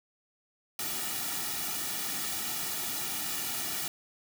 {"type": "noise with comb filter", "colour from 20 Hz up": "white", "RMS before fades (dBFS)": -34, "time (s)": [0.79, 3.88], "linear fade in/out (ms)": 2, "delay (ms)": 1.9, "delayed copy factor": -0.75, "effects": []}